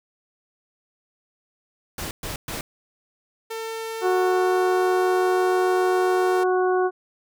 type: noise bursts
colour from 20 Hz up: pink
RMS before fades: -31 dBFS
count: 3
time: 1.98-2.61 s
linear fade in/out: 2 ms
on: 130 ms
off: 120 ms
type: tone with pitch glide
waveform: sawtooth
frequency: 449.1 to 455.9 Hz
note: A4 to A#4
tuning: +35 to -39 cents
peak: -25 dBFS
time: 3.5-6.44 s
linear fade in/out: 10 ms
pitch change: +26 cents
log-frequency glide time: 3.97-5.64 s
type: harmonic tone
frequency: 368.3 Hz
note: F#4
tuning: 8 cents flat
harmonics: 1 / 2 / 3 / 4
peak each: -19 / -25 / -29 / -31 dBFS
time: 4.01-6.91 s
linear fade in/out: 50 ms
effects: none